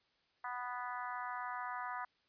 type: harmonic tone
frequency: 246.9 Hz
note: B3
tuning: in tune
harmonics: 3 / 4 / 5 / 6 / 7 / 8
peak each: -46 / -43 / -45 / -48 / -50 / -53 dBFS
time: 0.44-2.05 s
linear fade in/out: 5 ms
effects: white hiss -75 dBFS RMS until 2.28 s + resampled to 11025 Hz